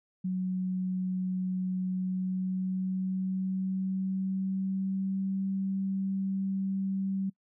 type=tone with pitch glide; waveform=sine; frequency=185 to 193.08 Hz; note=F#3 to G3; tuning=0 to -26 cents; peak=-28 dBFS; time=0.24-7.3 s; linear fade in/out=10 ms; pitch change=+74 cents; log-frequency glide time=1.9-5.42 s; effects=noise-tail reverb RT60 0.1 s tail -25 dB re dry